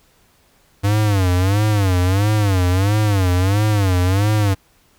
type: tone with vibrato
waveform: square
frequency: 98 Hz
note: G2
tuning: in tune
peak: -14 dBFS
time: 0.83-4.55 s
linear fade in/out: 20 ms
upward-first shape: sine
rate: 1.5 Hz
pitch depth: 160 cents each way
effects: pink hiss -56 dBFS RMS until 4.98 s